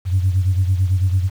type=beating tone pair; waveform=sine; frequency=91.9 / 100.9 Hz; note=F#2 / G#2; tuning=-11 / -49 cents; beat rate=9 Hz; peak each=-14 / -20 dBFS; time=0.05-1.3 s; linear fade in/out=50 ms; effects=tanh soft clip ceiling -8 dBFS + 7-bit